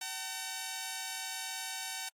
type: tone pair together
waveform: 5% pulse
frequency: 760.2 / 904 Hz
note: F#5 / A5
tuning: +47 / +47 cents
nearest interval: minor third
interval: 300 cents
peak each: -28 / -29 dBFS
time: 0.01-2.09 s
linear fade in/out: 5 ms
effects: AAC 64 kbps